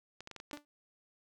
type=clicks; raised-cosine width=0.2 ms; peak=-29 dBFS; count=7; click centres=0.206 / 0.274 / 0.313 / 0.363 / 0.401 / 0.512 / 0.573 s
type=tone with exponential decay; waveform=sawtooth; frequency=293.7 Hz; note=D4; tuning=in tune; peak=-34 dBFS; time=0.53-0.65 s; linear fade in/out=0 ms; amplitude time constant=25 ms
effects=none